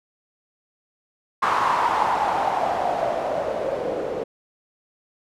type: noise with low-pass filter sweep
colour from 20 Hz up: blue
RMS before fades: -23 dBFS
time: 1.42-4.24 s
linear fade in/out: 10 ms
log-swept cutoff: 1100 to 470 Hz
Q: 4.9
effects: none